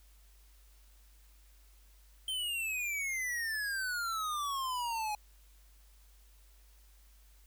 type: exponential sweep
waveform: square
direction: down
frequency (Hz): 3136 to 830.6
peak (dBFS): -34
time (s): 2.28-5.15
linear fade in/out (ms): 2
effects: added 50 Hz sine -58 dBFS peak until 7.46 s + white hiss -67 dBFS RMS until 7.46 s